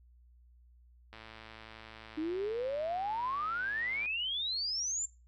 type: click train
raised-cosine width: 0.3 ms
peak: -33 dBFS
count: 326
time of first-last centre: 1.13-4.058 s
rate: 111 Hz
type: exponential sweep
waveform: sine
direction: up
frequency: 301.7 to 7430 Hz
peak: -32 dBFS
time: 2.17-5.06 s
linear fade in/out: 10 ms
effects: noise-tail reverb RT60 0.3 s tail -21 dB re dry + added 60 Hz sine -58 dBFS peak until 5.27 s